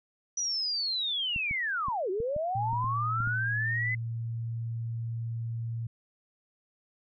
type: linear two-way sweep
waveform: sine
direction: down then up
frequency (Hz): 5920 to 355.7 to 2047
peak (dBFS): -28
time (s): 0.37-3.95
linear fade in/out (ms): 5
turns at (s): 2.1
type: clicks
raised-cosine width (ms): 5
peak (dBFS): -27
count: 9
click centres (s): 1.362 / 1.511 / 1.884 / 2.203 / 2.364 / 2.731 / 2.844 / 3.204 / 3.274
type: tone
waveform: sine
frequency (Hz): 115.2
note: A#2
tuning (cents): -20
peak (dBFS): -31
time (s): 2.55-5.87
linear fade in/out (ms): 5
effects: none